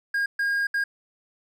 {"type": "tone bursts at uneven times", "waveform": "triangle", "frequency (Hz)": 1624, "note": "G#6", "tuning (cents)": -39, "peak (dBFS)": -20, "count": 3, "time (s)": [[0.14, 0.26], [0.39, 0.67], [0.74, 0.84]], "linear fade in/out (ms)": 5, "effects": []}